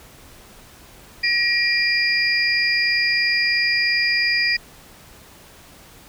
sine tone cluster, 1898 / 2385 / 4878 Hz, A#6 / D7 / D#8, +31 / +26 / -35 cents, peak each -21 dBFS, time 1.23-4.57 s, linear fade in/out 10 ms, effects pink hiss -46 dBFS RMS until 6.08 s

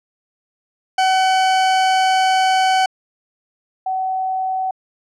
40% pulse / sine tone pair in turn, 755 / 755 Hz, F#5 / F#5, +35 / +35 cents, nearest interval unison, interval 0 cents, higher neither, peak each -12 / -18 dBFS, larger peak first, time 0.98-2.86 / 3.86-4.71 s, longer first, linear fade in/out 5 ms, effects low-pass 6000 Hz 12 dB/octave

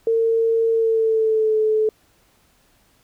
sine tone with pitch glide, 454.2 to 433.4 Hz, A#4 to A4, -45 to -26 cents, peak -15 dBFS, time 0.07-1.89 s, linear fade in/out 2 ms, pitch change -81 cents, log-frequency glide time 0.7-1.57 s, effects pink hiss -59 dBFS RMS until 3.03 s

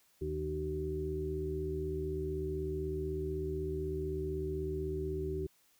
harmonic tone with a mistuned harmonic, 76 Hz, D#2, 40 cents flat, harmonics 1 / 2 / 4 / 5, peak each -39 / -42 / -44 / -36 dBFS, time 0.21-5.47 s, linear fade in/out 10 ms, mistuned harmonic 2, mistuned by +51 cents, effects white hiss -69 dBFS RMS until 5.79 s

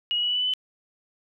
sine tone with pitch steps, 2890 / 2912 / 2934 / 2956 / 2978 / 3001 / 3023 Hz, F#7 / F#7 / F#7 / F#7 / F#7 / F#7 / F#7, -41 / -28 / -15 / -2 / +11 / +24 / +36 cents, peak -22 dBFS, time 0.11-0.537 s, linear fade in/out 0 ms, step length 61 ms, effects none

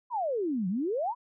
sine exponential two-way sweep, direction down then up, 1033 to 174.61 to 1033 Hz, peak -27 dBFS, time 0.1-1.15 s, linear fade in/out 50 ms, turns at 0.68 s, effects none

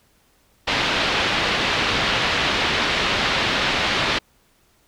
white low-pass noise, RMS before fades -21 dBFS, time 0.67-4.19 s, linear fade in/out 10 ms, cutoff 3800 Hz, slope 24 dB/octave, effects pink hiss -60 dBFS RMS until 4.87 s

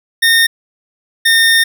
25% pulse tone pair in turn, 1833 / 1825.4 Hz, A#6 / A#6, -30 / -37 cents, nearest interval unison, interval 7 cents, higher first, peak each -4 dBFS, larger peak neither, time 0.22-0.47 / 1.25-1.64 s, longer second, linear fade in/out 10 ms, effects none

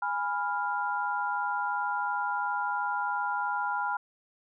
sine chord, F diminished, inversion first, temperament equal with one note detuned, 824.9 / 987.8 / 1396.9 Hz, Ab5 / Cb6 / F6, -12 / 0 / 0 cents, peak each -32 dBFS, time 0.02-3.97 s, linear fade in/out 5 ms, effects none

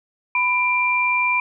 sine tone pair together, 996.5 / 2370 Hz, B5 / D7, +15 / +15 cents, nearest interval octave + minor third, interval 1500 cents, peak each -21 / -18 dBFS, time 0.35-1.4 s, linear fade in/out 2 ms, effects none

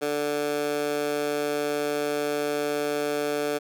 15% pulse tone with high-pass filter, 146.83 Hz, D3, in tune, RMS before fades -27 dBFS, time 0.01-3.59 s, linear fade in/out 20 ms, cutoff 420 Hz, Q 1.6, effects none

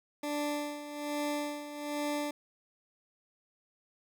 20% pulse tone with tremolo, 293.7 Hz, D4, in tune, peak -26 dBFS, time 0.23-2.31 s, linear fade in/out 5 ms, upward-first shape sine, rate 1.2 Hz, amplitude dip 70%, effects none

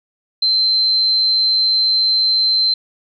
sine tone, 4103 Hz, C8, 35 cents flat, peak -12 dBFS, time 0.42-2.74 s, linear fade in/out 5 ms, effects none

